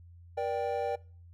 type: chord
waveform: triangle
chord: G minor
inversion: first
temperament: equal with one note detuned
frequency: 476.8 / 587.3 / 784 Hz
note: Bb4 / D5 / G5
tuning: +39 / 0 / 0 cents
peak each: -32 dBFS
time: 0.37-0.96 s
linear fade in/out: 10 ms
effects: noise-tail reverb RT60 0.4 s tail -22 dB re dry + added 86 Hz sine -50 dBFS peak until 1.33 s